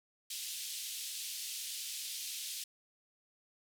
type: band-pass noise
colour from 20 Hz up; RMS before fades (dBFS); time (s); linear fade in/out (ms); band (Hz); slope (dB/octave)
pink; -42; 0.3-2.64; 5; 3100 to 14000; 24
effects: none